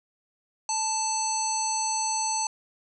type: harmonic tone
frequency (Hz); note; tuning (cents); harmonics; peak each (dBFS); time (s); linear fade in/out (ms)
880; A5; 0; 1 / 3 / 5 / 7 / 9; -28 / -40 / -35 / -30 / -32; 0.69-2.47; 2
effects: none